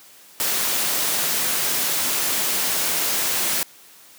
white noise, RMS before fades -22 dBFS, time 0.4-3.63 s, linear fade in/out 0 ms, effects white hiss -48 dBFS RMS until 4.18 s + high-pass 150 Hz 12 dB/octave

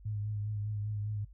sine tone with vibrato, 104.8 Hz, G#2, 16 cents sharp, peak -33 dBFS, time 0.05-1.25 s, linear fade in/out 10 ms, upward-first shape triangle, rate 5 Hz, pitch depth 41 cents each way, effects noise-tail reverb RT60 0.1 s tail -19 dB re dry + added 50 Hz sine -51 dBFS peak until 1.33 s

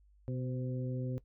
harmonic tone with a mistuned harmonic, 126.6 Hz, B2, 43 cents sharp, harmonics 1 / 2 / 3 / 4, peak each -35 / -41 / -46 / -46 dBFS, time 0.28-1.18 s, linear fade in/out 0 ms, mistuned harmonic 4, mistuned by +28 cents, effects noise-tail reverb RT60 0.1 s tail -18 dB re dry + added 50 Hz sine -61 dBFS peak until 1.24 s

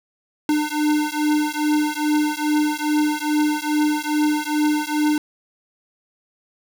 square beating tone pair, 300 / 302.4 Hz, D4 / D#4, +37 / -49 cents, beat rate 2.4 Hz, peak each -22 dBFS, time 0.49-5.18 s, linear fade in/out 2 ms, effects 7-bit

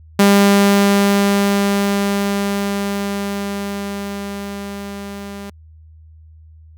sawtooth tone with level ramp, 200.3 Hz, G3, 38 cents sharp, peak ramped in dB -4 to -25 dBFS, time 0.19-5.5 s, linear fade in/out 5 ms, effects added 79 Hz sine -40 dBFS peak until 6.77 s

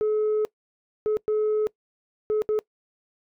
sine tone bursts at uneven times, 427.9 Hz, A4, 48 cents flat, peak -18 dBFS, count 5, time 0.01-0.45 / 1.06-1.17 / 1.28-1.67 / 2.3-2.42 / 2.49-2.59 s, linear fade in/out 0 ms, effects noise-tail reverb RT60 0.1 s tail -24 dB re dry + tanh soft clip ceiling -19 dBFS

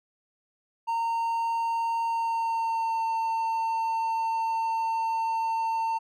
triangle tone with pitch glide, 919 to 903.2 Hz, A#5 to A5, -25 to +45 cents, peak -23 dBFS, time 0.87-5.99 s, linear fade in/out 20 ms, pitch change -30 cents, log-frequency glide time 2.06-3.06 s, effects none

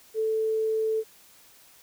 sine tone, 440 Hz, A4, in tune, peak -23 dBFS, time 0.14-1.04 s, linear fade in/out 50 ms, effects white hiss -55 dBFS RMS until 1.82 s

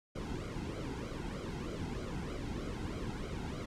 brown noise with flanger, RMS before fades -40 dBFS, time 0.15-3.66 s, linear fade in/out 10 ms, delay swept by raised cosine 1.1 to 1.75 ms, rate 3.2 Hz, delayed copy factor -0.75, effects low-pass 8000 Hz 12 dB/octave

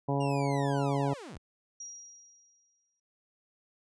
harmonic tone, 139.8 Hz, C#3, 15 cents sharp, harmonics 1 / 2 / 3 / 4 / 5 / 6 / 7, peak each -30 / -33 / -35 / -36 / -37 / -38 / -38 dBFS, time 0.08-1.14 s, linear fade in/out 10 ms
sawtooth linear sweep, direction down, 2852 to 31.17 Hz, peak -39 dBFS, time 0.2-1.38 s, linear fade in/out 10 ms
sine tone with exponential decay, 5710 Hz, F8, 37 cents sharp, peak -39 dBFS, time 1.8-3 s, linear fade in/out 5 ms, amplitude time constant 260 ms
effects resampled to 22050 Hz

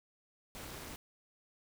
pink noise with amplitude modulation, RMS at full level -43 dBFS, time 0.55-0.96 s, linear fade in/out 0 ms, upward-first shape sine, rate 227 Hz, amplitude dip 80%, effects none

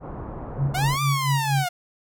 pink low-pass noise, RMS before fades -34 dBFS, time 0-0.99 s, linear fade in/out 50 ms, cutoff 1100 Hz, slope 24 dB/octave
sine tone with tremolo, 138.59 Hz, C#3, in tune, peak -18 dBFS, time 0.57-1.67 s, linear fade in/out 50 ms, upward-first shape sine, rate 4.3 Hz, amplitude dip 75%
sawtooth linear two-way sweep, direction up then down, 698.5 to 1200 to 698.5 Hz, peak -20 dBFS, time 0.74-1.69 s, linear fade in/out 10 ms, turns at 1.02 s
effects none

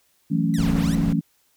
sine chord, F# minor seventh, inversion third, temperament equal, 164.81 / 185 / 220 / 277.2 Hz, E3 / F#3 / A3 / C#4, 0 / 0 / 0 / 0 cents, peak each -22 / -26 / -24 / -25 dBFS, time 0.3-1.21 s, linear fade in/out 20 ms
10% pulse linear two-way sweep, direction down then up, 2031 to 45 to 2031 Hz, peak -26 dBFS, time 0.54-0.95 s, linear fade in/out 0 ms, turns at 0.74 s
brown noise, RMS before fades -28 dBFS, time 0.58-1.13 s, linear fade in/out 5 ms
effects white hiss -64 dBFS RMS until 1.56 s

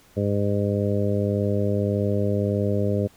harmonic tone, 101.7 Hz, G#2, 36 cents flat, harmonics 1 / 2 / 3 / 4 / 5 / 6, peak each -24 / -26 / -31 / -28 / -28 / -31 dBFS, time 0.16-3.08 s, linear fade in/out 20 ms, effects pink hiss -55 dBFS RMS until 3.16 s

